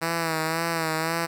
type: tone with vibrato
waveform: 5% pulse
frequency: 163 Hz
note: E3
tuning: 19 cents flat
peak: -13 dBFS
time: 0.01-1.27 s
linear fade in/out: 20 ms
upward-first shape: sine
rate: 1.9 Hz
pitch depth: 49 cents each way
effects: none